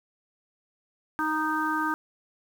harmonic tone with a mistuned harmonic, 311.1 Hz, D#4, in tune, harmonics 1 / 3 / 4 / 5, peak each -30 / -30 / -30 / -30 dBFS, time 1.19-1.94 s, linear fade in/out 0 ms, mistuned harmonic 4, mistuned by -17 cents, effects 8-bit

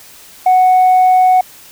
sine tone, 740 Hz, F#5, in tune, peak -4 dBFS, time 0.46-1.41 s, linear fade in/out 5 ms, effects tanh soft clip ceiling -4 dBFS + white hiss -39 dBFS RMS until 1.71 s

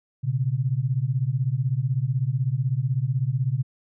sine beating tone pair, 121.6 / 137.6 Hz, B2 / C#3, -26 / -12 cents, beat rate 16 Hz, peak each -24 dBFS, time 0.23-3.63 s, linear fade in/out 20 ms, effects none

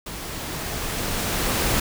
pink noise with level ramp, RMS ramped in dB -34 to -21 dBFS, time 0.06-1.8 s, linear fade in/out 5 ms, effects none

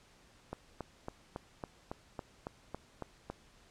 click train, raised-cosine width 1 ms, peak -25 dBFS, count 11, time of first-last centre 0.53-3.3 s, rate 3.61 Hz, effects pink hiss -63 dBFS RMS until 3.7 s + low-pass 8000 Hz 12 dB/octave

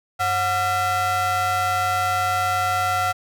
square ring-modulated tone, 318.6 Hz, D#4, 41 cents sharp, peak -17 dBFS, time 0.19-3.13 s, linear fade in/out 20 ms, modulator 1050 Hz, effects none

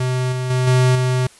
square tone with level steps, 127.4 Hz, C3, 46 cents flat, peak -18 / -21 / -16 / -12 / -16 dBFS, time 0-1.27 s, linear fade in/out 5 ms, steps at 0.32 / 0.5 / 0.67 / 0.95 s, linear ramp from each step 5 ms, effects white hiss -47 dBFS RMS until 1.39 s + resampled to 24000 Hz

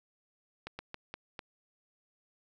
slowing click train, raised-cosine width 0.3 ms, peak -24 dBFS, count 5, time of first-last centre 0.67-1.392 s, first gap 120 ms, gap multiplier 1.28, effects none

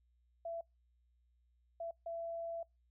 sine tone bursts at uneven times, 670 Hz, E5, 28 cents sharp, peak -39 dBFS, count 3, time 0.45-0.61 / 1.8-1.91 / 2.06-2.63 s, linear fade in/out 5 ms, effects noise-tail reverb RT60 0.2 s tail -26 dB re dry + added 60 Hz sine -70 dBFS peak until 2.9 s

